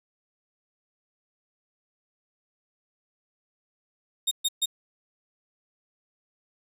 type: tone bursts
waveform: sawtooth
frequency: 3700 Hz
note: A#7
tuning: 14 cents flat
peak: -19 dBFS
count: 3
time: 4.27-4.659 s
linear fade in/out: 10 ms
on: 43 ms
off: 130 ms
effects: resampled to 32000 Hz + 9-bit